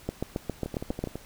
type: two click trains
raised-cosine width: 2 ms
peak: -20 / -15 dBFS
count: 7 / 8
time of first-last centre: 0.66-1.156 / 0.09-1.04 s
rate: 12.1 / 7.37 Hz
effects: pink hiss -51 dBFS RMS until 1.25 s